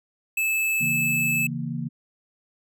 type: tone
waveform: square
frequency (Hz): 2614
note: E7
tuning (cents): -15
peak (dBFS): -22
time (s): 0.37-1.47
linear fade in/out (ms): 5
type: chord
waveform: sine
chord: A# diminished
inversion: first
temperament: equal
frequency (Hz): 138.59 / 164.81 / 233.1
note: C#3 / E3 / A#3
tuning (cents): 0 / 0 / 0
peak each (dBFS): -31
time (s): 0.8-1.89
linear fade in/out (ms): 20
effects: none